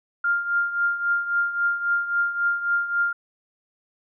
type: tone with tremolo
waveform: sine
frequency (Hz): 1400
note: F6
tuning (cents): +4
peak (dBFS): -17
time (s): 0.24-3.13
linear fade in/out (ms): 5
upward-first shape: triangle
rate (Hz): 3.7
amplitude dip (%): 75
effects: none